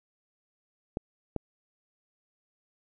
clicks, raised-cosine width 2 ms, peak -17 dBFS, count 2, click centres 0.971 / 1.363 s, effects none

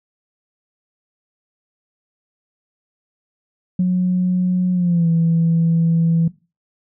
sine tone with pitch glide, 181.7 to 165.66 Hz, F#3 to E3, -31 to +9 cents, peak -12 dBFS, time 3.79-6.28 s, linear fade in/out 5 ms, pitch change -160 cents, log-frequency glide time 4.73-5.08 s, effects noise-tail reverb RT60 0.3 s tail -19 dB re dry + tanh soft clip ceiling -9 dBFS

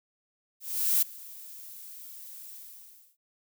violet noise with ADSR envelope, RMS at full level -23 dBFS, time 0.6-3.17 s, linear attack 420 ms, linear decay 11 ms, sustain -22 dB, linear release 630 ms, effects none

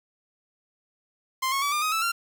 sawtooth tone with pitch steps, 1046.5 / 1095.4 / 1146.5 / 1200 / 1256.1 / 1314.7 / 1376.1 Hz, C6 / C#6 / D6 / D6 / D#6 / E6 / F6, 0 / -21 / -42 / +37 / +16 / -5 / -26 cents, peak -20 dBFS, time 1.42-2.12 s, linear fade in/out 10 ms, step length 100 ms, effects 8-bit

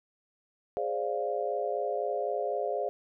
sine chord, D half-diminished seventh, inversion second, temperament equal, 415.3 / 523.3 / 587.3 / 698.5 Hz, Ab4 / C5 / D5 / F5, 0 / 0 / 0 / 0 cents, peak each -34 dBFS, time 0.77-2.89 s, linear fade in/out 0 ms, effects none

